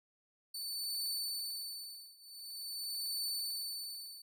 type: tone with tremolo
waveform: sawtooth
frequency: 4509 Hz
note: C#8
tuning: 29 cents sharp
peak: -32 dBFS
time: 0.54-4.22 s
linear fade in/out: 5 ms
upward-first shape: triangle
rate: 0.46 Hz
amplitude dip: 95%
effects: none